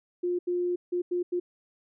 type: tone bursts at uneven times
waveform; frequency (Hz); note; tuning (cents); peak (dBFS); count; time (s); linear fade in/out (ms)
sine; 354.5; F4; +26; -25; 5; 0.23-0.39 / 0.47-0.76 / 0.92-1.02 / 1.11-1.23 / 1.32-1.4; 10
effects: none